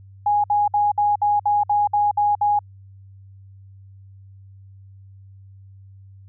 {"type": "tone bursts", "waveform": "sine", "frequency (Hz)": 827, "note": "G#5", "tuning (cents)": -8, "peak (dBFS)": -15, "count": 10, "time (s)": [0.26, 2.591], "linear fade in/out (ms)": 5, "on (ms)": 180, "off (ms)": 59, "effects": ["added 97 Hz sine -42 dBFS peak until 6.28 s"]}